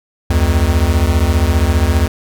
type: beating tone pair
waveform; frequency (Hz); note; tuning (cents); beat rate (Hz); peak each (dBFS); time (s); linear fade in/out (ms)
square; 71.1 / 86.1; C#2 / F2; +45 / -24; 15; -14; 0.3-2.08; 5
effects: none